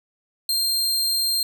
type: tone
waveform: sawtooth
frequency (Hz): 4186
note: C8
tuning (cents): 0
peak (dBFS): -17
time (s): 0.49-1.43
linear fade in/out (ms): 2
effects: none